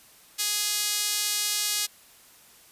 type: tone with high-pass filter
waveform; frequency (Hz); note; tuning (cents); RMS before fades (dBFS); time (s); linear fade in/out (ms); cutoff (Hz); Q
sawtooth; 415.3; G#4; 0; -27; 0.38-1.87; 20; 4400; 0.86
effects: white hiss -54 dBFS RMS until 2.71 s + resampled to 32000 Hz